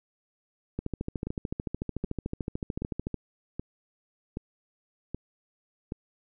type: two click trains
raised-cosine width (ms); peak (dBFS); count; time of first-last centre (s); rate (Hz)
3; -18 / -20; 33 / 7; 0.79-3.143 / 1.27-5.921; 13.6 / 1.29
effects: none